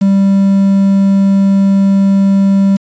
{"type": "tone with quantisation", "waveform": "triangle", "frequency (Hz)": 196, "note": "G3", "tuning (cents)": 0, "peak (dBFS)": -4, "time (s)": [0.01, 2.77], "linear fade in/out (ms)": 10, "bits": 5, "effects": ["resampled to 16000 Hz"]}